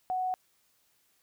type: tone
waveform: sine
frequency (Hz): 741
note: F#5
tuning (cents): +2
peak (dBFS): -28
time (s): 0.1-0.34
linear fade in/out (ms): 0
effects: white hiss -70 dBFS RMS until 1.22 s